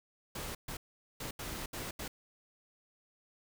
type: noise bursts at uneven times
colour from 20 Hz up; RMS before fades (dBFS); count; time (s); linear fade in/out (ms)
pink; -41; 6; 0.35-0.55 / 0.68-0.77 / 1.2-1.31 / 1.39-1.66 / 1.73-1.91 / 1.99-2.08; 5
effects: none